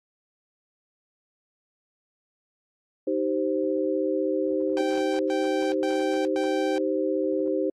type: chord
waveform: sine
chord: C minor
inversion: first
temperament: equal with one note detuned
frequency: 311.1 / 387 / 523.3 Hz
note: Eb4 / G4 / C5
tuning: 0 / -22 / 0 cents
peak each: -27 dBFS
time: 3.07-7.7 s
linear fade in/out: 5 ms
type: tone bursts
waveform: sawtooth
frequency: 780 Hz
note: G5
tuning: 9 cents flat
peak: -27 dBFS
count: 4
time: 4.77-6.78 s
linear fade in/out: 0 ms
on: 420 ms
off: 110 ms
effects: low-pass 6000 Hz 12 dB/octave + AAC 48 kbps